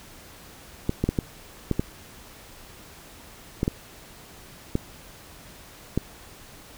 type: clicks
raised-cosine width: 3 ms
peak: -9 dBFS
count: 10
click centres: 0.894 / 1.04 / 1.09 / 1.188 / 1.713 / 1.795 / 3.631 / 3.679 / 4.754 / 5.976 s
effects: pink hiss -47 dBFS RMS until 6.77 s